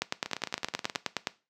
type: two click trains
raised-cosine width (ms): 0.2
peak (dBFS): -10 / -17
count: 13 / 14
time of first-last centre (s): 0.02-1.271 / 0.26-0.951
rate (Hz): 9.59 / 18.8
effects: noise-tail reverb RT60 0.3 s tail -18 dB re dry + high-pass 150 Hz 12 dB/octave